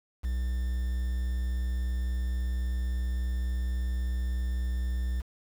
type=tone with quantisation; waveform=triangle; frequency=61.8 Hz; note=B1; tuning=2 cents sharp; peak=-25 dBFS; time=0.23-5.22 s; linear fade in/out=20 ms; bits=8; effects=none